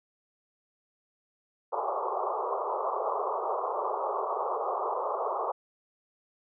white band-pass noise, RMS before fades -31 dBFS, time 1.72-5.52 s, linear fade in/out 10 ms, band 380 to 1200 Hz, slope 96 dB/octave, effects none

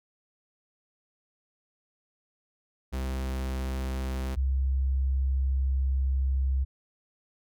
45% pulse / sine tone pair in turn, 65.41 / 66.48 Hz, C2 / C2, 0 / +28 cents, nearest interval unison, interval 28 cents, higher second, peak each -29 / -23 dBFS, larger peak second, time 2.92-4.36 / 4.36-6.65 s, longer second, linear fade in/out 20 ms, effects none

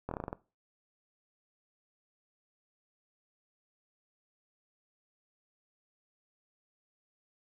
slowing click train, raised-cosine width 1 ms, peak -22 dBFS, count 8, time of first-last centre 0.09-0.329 s, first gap 23 ms, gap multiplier 1.13, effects noise-tail reverb RT60 0.3 s tail -19 dB re dry

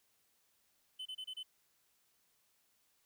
triangle tone bursts, 3038 Hz, F#7, 45 cents sharp, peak -40 dBFS, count 5, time 0.99-1.432 s, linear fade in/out 10 ms, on 66 ms, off 28 ms, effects white hiss -75 dBFS RMS until 3.05 s

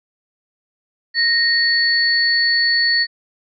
sine tone pair together, 1864.7 / 4435 Hz, A#6 / C#8, 0 / 0 cents, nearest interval octave + minor third, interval 1500 cents, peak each -16 dBFS, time 1.14-3.07 s, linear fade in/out 50 ms, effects none

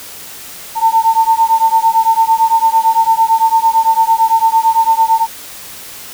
sine beating tone pair, 896 / 904.9 Hz, A5 / A5, +31 / +48 cents, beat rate 8.9 Hz, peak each -11 dBFS, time 0.75-5.27 s, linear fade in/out 50 ms, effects white hiss -31 dBFS RMS until 6.13 s

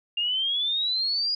sine exponential sweep, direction up, 2794 to 4919 Hz, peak -23 dBFS, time 0.17-1.35 s, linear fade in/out 5 ms, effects none

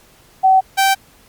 sine / sawtooth tone pair in turn, 760 / 777.8 Hz, F#5 / G5, +46 / -14 cents, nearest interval unison, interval 40 cents, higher second, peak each -7 dBFS, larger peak neither, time 0.43-0.61 / 0.77-0.95 s, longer neither, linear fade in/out 20 ms, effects pink hiss -49 dBFS RMS until 1.28 s + MP3 96 kbps

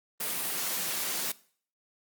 white high-pass noise, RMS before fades -32 dBFS, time 0.2-1.32 s, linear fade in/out 5 ms, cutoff 140 Hz, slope 48 dB/octave, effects noise-tail reverb RT60 0.5 s tail -20 dB re dry + Opus 32 kbps

